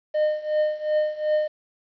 triangle tone with tremolo, 610 Hz, D#5, 34 cents flat, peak -15 dBFS, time 0.14-1.48 s, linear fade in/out 10 ms, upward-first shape triangle, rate 2.7 Hz, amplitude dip 90%, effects resampled to 11025 Hz + 9-bit

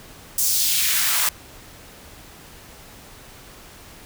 white noise with high-pass filter sweep, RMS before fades -20 dBFS, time 0.38-1.29 s, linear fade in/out 2 ms, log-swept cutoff 7000 to 850 Hz, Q 1.3, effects pink hiss -44 dBFS RMS until 4.05 s

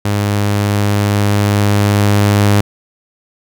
sawtooth tone with level ramp, 102.4 Hz, G#2, 24 cents flat, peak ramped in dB -9 to -4 dBFS, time 0.05-2.61 s, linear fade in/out 5 ms, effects none

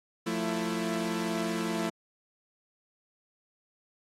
sawtooth tone cluster, 176.8 / 221.4 / 333.2 Hz, F3 / A3 / E4, +22 / +11 / +19 cents, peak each -31 / -29 / -29 dBFS, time 0.26-1.9 s, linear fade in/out 10 ms, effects low-pass 11000 Hz 12 dB/octave + AAC 64 kbps

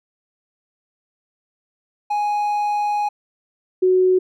triangle / sine tone pair in turn, 830.6 / 370 Hz, G#5 / F#4, 0 / 0 cents, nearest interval octave + major second, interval 1400 cents, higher first, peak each -16 / -12 dBFS, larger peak second, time 2.1-3.09 / 3.82-4.19 s, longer first, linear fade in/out 10 ms, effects none

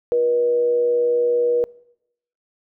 sine tone with frequency modulation, 482.2 Hz, B4, 41 cents flat, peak -15 dBFS, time 0.12-1.64 s, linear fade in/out 0 ms, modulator 131 Hz, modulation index 0.25, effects noise-tail reverb RT60 0.8 s tail -25 dB re dry

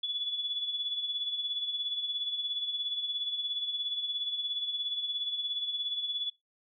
sine tone with tremolo, 3425 Hz, A7, 47 cents flat, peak -29 dBFS, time 0.03-6.3 s, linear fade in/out 5 ms, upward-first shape sine, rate 17 Hz, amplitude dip 55%, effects noise-tail reverb RT60 0.2 s tail -20 dB re dry

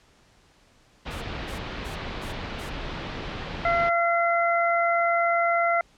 pink low-pass noise, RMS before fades -34 dBFS, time 1.05-3.9 s, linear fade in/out 20 ms, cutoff 4000 Hz, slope 24 dB/octave
violet noise bursts, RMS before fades -37 dBFS, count 5, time 1.1-2.7 s, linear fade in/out 20 ms, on 120 ms, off 250 ms
harmonic tone, 683 Hz, F5, 39 cents flat, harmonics 1 / 2 / 3, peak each -22 / -25 / -27 dBFS, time 3.65-5.81 s, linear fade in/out 2 ms
effects pink hiss -59 dBFS RMS until 5.97 s + low-pass 7000 Hz 12 dB/octave

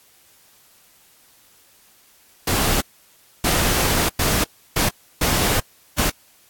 pink noise bursts at uneven times, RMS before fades -19 dBFS, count 6, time 2.47-2.81 / 3.44-4.09 / 4.19-4.44 / 4.76-4.89 / 5.21-5.6 / 5.98-6.1 s, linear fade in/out 5 ms, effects white hiss -54 dBFS RMS until 6.49 s + AAC 64 kbps

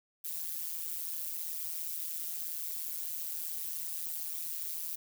violet noise with amplitude modulation, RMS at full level -34 dBFS, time 0.24-4.96 s, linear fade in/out 10 ms, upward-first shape sine, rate 163 Hz, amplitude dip 95%, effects none

